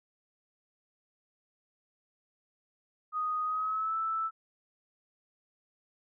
sine tone with pitch glide, 1244.5 to 1318.5 Hz, D#6 to E6, 0 to 0 cents, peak -29 dBFS, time 3.12-4.31 s, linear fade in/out 50 ms, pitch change +100 cents, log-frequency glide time 3.44-3.96 s, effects none

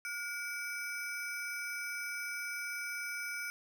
square ring-modulated tone, 1864.7 Hz, A#6, in tune, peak -35 dBFS, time 0.05-3.5 s, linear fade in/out 0 ms, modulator 432 Hz, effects none

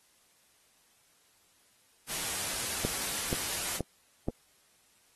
white noise, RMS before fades -34 dBFS, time 2.07-3.81 s, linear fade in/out 50 ms
click train, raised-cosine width 2 ms, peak -17 dBFS, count 4, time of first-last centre 2.85-4.285 s, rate 2.09 Hz
effects white hiss -66 dBFS RMS until 5.15 s + AAC 32 kbps

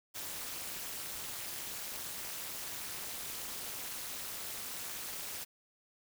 white noise with amplitude modulation, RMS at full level -38 dBFS, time 0.14-5.45 s, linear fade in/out 20 ms, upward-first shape sine, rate 221 Hz, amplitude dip 90%, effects none

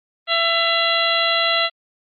harmonic tone with a mistuned harmonic, 669 Hz, E5, 25 cents sharp, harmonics 1 / 2 / 3 / 4 / 5 / 6, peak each -23 / -23 / -23 / -23 / -23 / -23 dBFS, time 0.27-1.7 s, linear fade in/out 50 ms, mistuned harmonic 4, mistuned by +65 cents, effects Opus 32 kbps

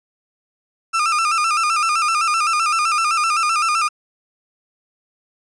35% pulse tone with vibrato, 1276 Hz, D#6, 43 cents sharp, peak -14 dBFS, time 0.93-3.89 s, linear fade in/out 20 ms, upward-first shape square, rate 7.8 Hz, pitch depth 79 cents each way, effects resampled to 22050 Hz

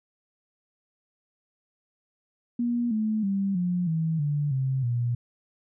sine tone with pitch steps, 239 / 216.6 / 196.38 / 178.02 / 161.37 / 146.27 / 132.59 / 120.19 Hz, A#3 / A3 / G3 / F3 / E3 / D3 / C3 / B2, +43 / -27 / +3 / +33 / -37 / -7 / +23 / -47 cents, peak -23 dBFS, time 2.59-5.15 s, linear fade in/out 5 ms, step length 320 ms, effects none

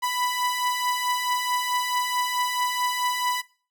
sawtooth beating tone pair, 987.8 / 992.4 Hz, B5 / B5, 0 / +8 cents, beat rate 4.6 Hz, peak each -26 / -21 dBFS, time 0.02-3.42 s, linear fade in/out 20 ms, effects noise-tail reverb RT60 0.4 s tail -21 dB re dry

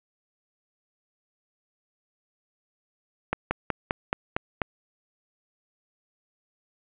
slowing click train, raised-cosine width 0.5 ms, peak -9 dBFS, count 7, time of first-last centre 3.33-4.618 s, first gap 180 ms, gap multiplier 1.07, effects resampled to 8000 Hz + 7-bit

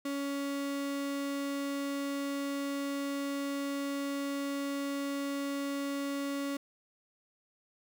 35% pulse tone, 280 Hz, C#4, 18 cents sharp, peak -31 dBFS, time 0.05-6.57 s, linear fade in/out 5 ms, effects none

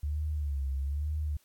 sine tone with vibrato, 71.8 Hz, D2, 39 cents flat, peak -29 dBFS, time 0.03-1.37 s, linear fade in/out 5 ms, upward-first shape sine, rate 1.1 Hz, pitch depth 110 cents each way, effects white hiss -67 dBFS RMS until 1.44 s + AAC 64 kbps

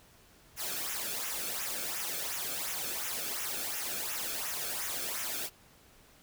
white noise with flanger, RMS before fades -36 dBFS, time 0.56-5.5 s, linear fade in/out 50 ms, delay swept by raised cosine 0.22 to 1.05 ms, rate 2.8 Hz, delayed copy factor -0.65, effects pink hiss -60 dBFS RMS until 6.22 s

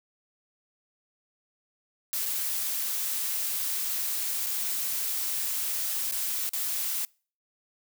blue noise with dropouts, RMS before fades -30 dBFS, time 2.13-7.05 s, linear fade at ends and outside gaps 0 ms, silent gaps 2.256-2.26 / 4.463-4.468 / 6.112-6.122 / 6.492-6.534 s, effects noise-tail reverb RT60 0.4 s tail -26 dB re dry

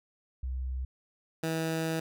sine / 15% pulse tone pair in turn, 64.2 / 161.77 Hz, C2 / E3, -32 / -32 cents, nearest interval octave + major third, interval 1600 cents, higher second, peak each -31 / -23 dBFS, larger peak second, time 0.43-0.85 / 1.43-2 s, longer second, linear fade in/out 5 ms, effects none

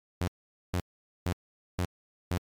sawtooth tone bursts, 89.3 Hz, F2, 39 cents sharp, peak -23 dBFS, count 5, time 0.21-2.375 s, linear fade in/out 0 ms, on 65 ms, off 460 ms, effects MP3 96 kbps

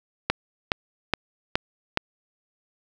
click train, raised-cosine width 0.3 ms, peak -4 dBFS, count 5, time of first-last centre 0.3-1.974 s, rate 2.39 Hz, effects none

